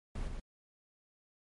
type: noise with echo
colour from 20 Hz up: brown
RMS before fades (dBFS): -37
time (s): 0.15-0.28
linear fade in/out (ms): 5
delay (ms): 120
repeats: 1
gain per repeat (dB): -4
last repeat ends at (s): 0.4
effects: MP3 48 kbps